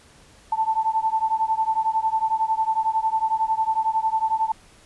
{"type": "beating tone pair", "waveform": "sine", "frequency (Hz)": [880, 891], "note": ["A5", "A5"], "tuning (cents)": [0, 22], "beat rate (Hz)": 11, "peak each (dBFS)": [-22, -23], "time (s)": [0.52, 4.52], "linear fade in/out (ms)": 5, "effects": ["pink hiss -52 dBFS RMS until 4.85 s", "resampled to 24000 Hz"]}